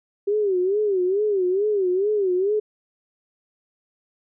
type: tone with vibrato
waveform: sine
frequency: 391.7 Hz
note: G4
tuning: 1 cent flat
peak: -18 dBFS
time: 0.27-2.6 s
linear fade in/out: 10 ms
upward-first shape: sine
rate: 2.3 Hz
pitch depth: 150 cents each way
effects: none